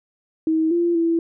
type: tone with pitch steps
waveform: sine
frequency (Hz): 319 / 343.5 / 332.7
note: D#4 / F4 / E4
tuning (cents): +43 / -29 / +16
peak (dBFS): -16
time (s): 0.47-1.19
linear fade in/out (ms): 2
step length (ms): 240
effects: none